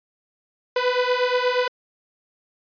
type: beating tone pair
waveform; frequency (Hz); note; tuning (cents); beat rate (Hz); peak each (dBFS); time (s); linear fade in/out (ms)
sawtooth; 493.9 / 502.3; B4 / B4; 0 / +29; 8.4; -18; 0.76-1.68; 5
effects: resampled to 11025 Hz